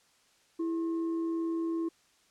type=tone with frequency modulation; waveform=sine; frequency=330.4 Hz; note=E4; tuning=4 cents sharp; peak=-29 dBFS; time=0.59-1.89 s; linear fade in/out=10 ms; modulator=743 Hz; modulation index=0.24; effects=white hiss -66 dBFS RMS until 2.3 s + low-pass 8000 Hz 12 dB/octave